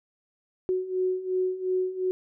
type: beating tone pair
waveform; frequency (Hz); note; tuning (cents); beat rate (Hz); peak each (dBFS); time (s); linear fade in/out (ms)
sine; 368.4 / 371.2; F#4 / F#4; -7 / +6; 2.8; -30 / -26; 0.69-2.11; 0
effects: none